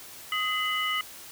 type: tone cluster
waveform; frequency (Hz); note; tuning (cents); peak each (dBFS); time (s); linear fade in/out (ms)
sine; 1254 / 2039 / 2956; D#6 / C7 / F#7; +13 / -45 / -2; -30; 0.32-1.01; 2
effects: white hiss -45 dBFS RMS until 1.31 s